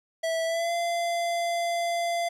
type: tone with pitch glide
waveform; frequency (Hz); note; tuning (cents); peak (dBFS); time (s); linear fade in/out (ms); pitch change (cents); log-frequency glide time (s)
square; 655 to 686; E5 to F5; -11 to -31; -26; 0.23-2.29; 10; +80; 0.45-0.73
effects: low-pass 10000 Hz 12 dB/octave + 10-bit